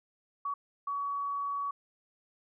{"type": "tone bursts at uneven times", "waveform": "sine", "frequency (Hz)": 1130, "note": "C#6", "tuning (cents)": 33, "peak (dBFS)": -31, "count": 2, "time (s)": [[0.45, 0.54], [0.87, 1.71]], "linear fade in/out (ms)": 5, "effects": []}